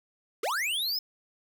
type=linear sweep; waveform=square; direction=up; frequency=362.9 to 5274 Hz; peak=-28 dBFS; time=0.43-0.99 s; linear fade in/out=5 ms; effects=9-bit